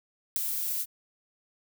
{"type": "noise with ADSR envelope", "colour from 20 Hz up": "violet", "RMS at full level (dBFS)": -21, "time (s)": [0.36, 0.86], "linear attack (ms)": 3, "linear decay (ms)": 3, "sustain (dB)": -10, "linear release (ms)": 43, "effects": []}